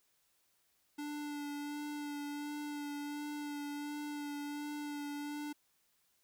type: tone with vibrato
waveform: square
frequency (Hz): 292.3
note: D4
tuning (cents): -8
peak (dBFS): -40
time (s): 0.98-5.53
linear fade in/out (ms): 10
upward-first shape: sine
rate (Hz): 1.4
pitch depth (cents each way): 17
effects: white hiss -75 dBFS RMS until 6.23 s